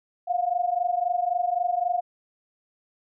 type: tone pair together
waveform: sine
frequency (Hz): 698.5 / 722.3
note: F5 / F#5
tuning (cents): 0 / -42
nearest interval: minor second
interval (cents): 58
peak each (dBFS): -25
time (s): 0.27-2.01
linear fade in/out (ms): 20
effects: none